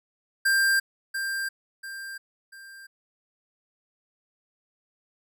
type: tone with echo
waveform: square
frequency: 1587 Hz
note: G6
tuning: 21 cents sharp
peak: -20 dBFS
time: 0.45-0.8 s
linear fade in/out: 10 ms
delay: 690 ms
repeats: 3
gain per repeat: -8 dB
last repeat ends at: 2.87 s
effects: none